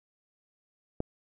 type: click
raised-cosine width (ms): 2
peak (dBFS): -17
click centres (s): 1.004
effects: none